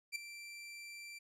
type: tone with ADSR envelope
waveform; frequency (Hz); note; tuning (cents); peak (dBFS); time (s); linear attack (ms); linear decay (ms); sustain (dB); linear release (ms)
sawtooth; 2349; D7; 0; -31; 0.12-1.19; 37; 5; -13; 12
effects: low-pass 11000 Hz 12 dB/octave